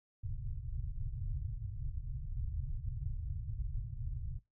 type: low-pass noise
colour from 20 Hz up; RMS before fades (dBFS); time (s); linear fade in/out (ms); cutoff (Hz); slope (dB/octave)
pink; -39; 0.23-4.39; 10; 140; 96
effects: noise-tail reverb RT60 0.2 s tail -20 dB re dry